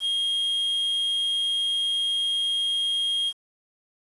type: tone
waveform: triangle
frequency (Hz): 3246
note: G#7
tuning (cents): -40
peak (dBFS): -21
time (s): 0-3.33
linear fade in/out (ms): 50
effects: resampled to 24000 Hz + 8-bit